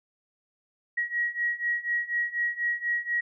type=beating tone pair; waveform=sine; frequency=1902 / 1906.1 Hz; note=A#6 / A#6; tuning=+34 / +38 cents; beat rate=4.1 Hz; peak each=-30 / -28 dBFS; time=0.97-3.21 s; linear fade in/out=10 ms; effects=none